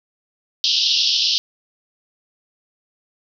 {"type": "band-pass noise", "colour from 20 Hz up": "white", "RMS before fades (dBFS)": -18, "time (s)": [0.64, 1.38], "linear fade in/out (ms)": 0, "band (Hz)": [2800, 5500], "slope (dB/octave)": 96, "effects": []}